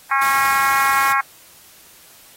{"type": "harmonic tone", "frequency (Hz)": 272.8, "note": "C#4", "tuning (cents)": -28, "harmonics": [3, 4, 5, 6, 7, 8, 9], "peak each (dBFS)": [-23, -18, -22, -22, -26, -25, -32], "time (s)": [0.11, 1.21], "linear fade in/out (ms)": 5}
{"type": "noise", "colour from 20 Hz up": "white", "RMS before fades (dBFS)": -28, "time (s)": [0.21, 1.13], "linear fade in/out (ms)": 10}
{"effects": ["white hiss -47 dBFS RMS until 2.36 s", "AAC 48 kbps"]}